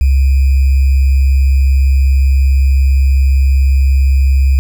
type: tone with sample-and-hold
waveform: sine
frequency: 67.3 Hz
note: C2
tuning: 49 cents sharp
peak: -6 dBFS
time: 0.01-4.59 s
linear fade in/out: 0 ms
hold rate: 2450 Hz
effects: none